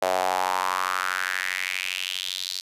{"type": "tone with high-pass filter sweep", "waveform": "sawtooth", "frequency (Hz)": 92.5, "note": "F#2", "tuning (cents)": 0, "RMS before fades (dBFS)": -27, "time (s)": [0.02, 2.61], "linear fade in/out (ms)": 5, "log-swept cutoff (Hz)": [620, 4400], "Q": 4, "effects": ["resampled to 32000 Hz"]}